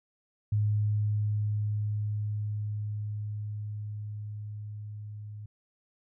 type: tone with level ramp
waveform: sine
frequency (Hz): 105.1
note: G#2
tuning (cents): +21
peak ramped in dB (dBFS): -23 to -39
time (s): 0.52-5.46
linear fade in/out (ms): 5
effects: none